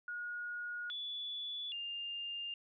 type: tone with pitch steps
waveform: sine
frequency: 1443 / 3441 / 2805 Hz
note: F#6 / A7 / F7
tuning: -44 / -39 / +7 cents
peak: -39 dBFS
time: 0.08-2.54 s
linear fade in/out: 2 ms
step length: 820 ms
effects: none